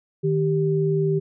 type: tone pair together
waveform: sine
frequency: 155.41 / 391.6 Hz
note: D#3 / G4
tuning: -2 / -2 cents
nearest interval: octave + major third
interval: 1600 cents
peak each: -21 dBFS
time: 0.23-1.2 s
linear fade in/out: 20 ms
effects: none